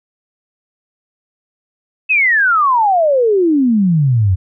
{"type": "exponential sweep", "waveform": "sine", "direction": "down", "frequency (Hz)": [2637, 87.9], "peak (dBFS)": -9, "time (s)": [2.09, 4.36], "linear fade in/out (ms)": 20, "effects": []}